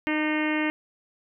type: harmonic tone with a mistuned harmonic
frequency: 306.7 Hz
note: D#4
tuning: 25 cents flat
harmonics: 1 / 2 / 3 / 4 / 5 / 6 / 7 / 8 / 9 / 10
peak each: -25 / -34 / -35 / -39 / -37 / -32 / -32 / -38 / -37 / -44 dBFS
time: 0.07-0.7 s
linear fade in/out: 0 ms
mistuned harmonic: 4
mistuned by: -32 cents
effects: none